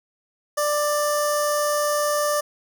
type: tone with notch filter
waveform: 15% pulse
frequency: 591 Hz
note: D5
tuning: 11 cents sharp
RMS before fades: -22 dBFS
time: 0.57-2.41 s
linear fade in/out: 10 ms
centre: 2400 Hz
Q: 0.65
effects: none